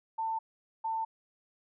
sine tone bursts at uneven times, 894 Hz, A5, 27 cents sharp, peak -30 dBFS, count 2, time 0.18-0.39 / 0.84-1.05 s, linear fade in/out 10 ms, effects none

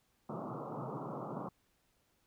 pink band-pass noise, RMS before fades -42 dBFS, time 0.29-1.49 s, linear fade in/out 5 ms, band 120 to 1300 Hz, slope 96 dB/octave, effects pink hiss -75 dBFS RMS until 2.26 s

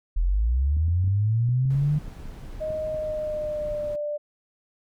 sine linear sweep, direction up, 38.17 to 152.4 Hz, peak -19 dBFS, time 0.16-1.99 s, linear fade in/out 10 ms
clicks, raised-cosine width 5 ms, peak -26 dBFS, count 12, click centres 0.768 / 0.883 / 1.042 / 1.077 / 1.49 / 1.655 / 1.75 / 1.959 / 2.08 / 2.256 / 2.704 / 2.945 s
brown noise, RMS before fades -39 dBFS, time 1.7-3.96 s, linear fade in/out 5 ms
sine tone with pitch glide, 622.3 to 591.5 Hz, D#5 to D5, 0 to +12 cents, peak -26 dBFS, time 2.6-4.18 s, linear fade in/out 20 ms, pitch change -88 cents, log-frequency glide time 2.89-3.98 s
effects none

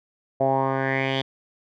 10% pulse tone with low-pass filter sweep, 134.1 Hz, C3, 43 cents sharp, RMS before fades -23 dBFS, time 0.4-1.22 s, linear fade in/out 10 ms, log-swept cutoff 640 to 3500 Hz, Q 4.6, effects none

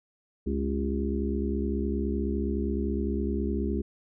harmonic tone with a mistuned harmonic, 69.7 Hz, C#2, 10 cents sharp, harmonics 1 / 3 / 4 / 5 / 6, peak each -30 / -31 / -34 / -34 / -35 dBFS, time 0.46-3.82 s, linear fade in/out 10 ms, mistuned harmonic 6, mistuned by -66 cents, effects none

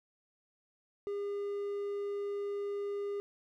triangle tone, 405 Hz, G#4, 43 cents flat, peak -32 dBFS, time 1.07-3.2 s, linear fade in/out 0 ms, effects none

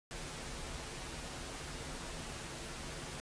pink noise with comb filter, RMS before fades -44 dBFS, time 0.11-3.2 s, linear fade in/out 0 ms, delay 10 ms, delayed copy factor -0.5, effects resampled to 22050 Hz

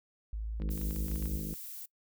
sine exponential sweep, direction up, 53.1 to 63.1 Hz, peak -34 dBFS, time 0.33-1.4 s, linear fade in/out 0 ms
harmonic tone, 51.7 Hz, G#1, 7 cents flat, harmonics 1 / 3 / 4 / 5 / 6 / 7 / 8 / 9 / 10, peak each -39 / -41 / -42 / -52 / -46 / -57 / -54 / -55 / -58 dBFS, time 0.6-1.54 s, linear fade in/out 0 ms
clicks, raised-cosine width 0.3 ms, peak -35 dBFS, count 11, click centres 0.62 / 0.691 / 0.777 / 0.815 / 0.908 / 0.962 / 1.083 / 1.115 / 1.158 / 1.225 / 1.257 s
violet noise, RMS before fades -44 dBFS, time 0.7-1.86 s, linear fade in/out 10 ms
effects noise-tail reverb RT60 0.1 s tail -22 dB re dry

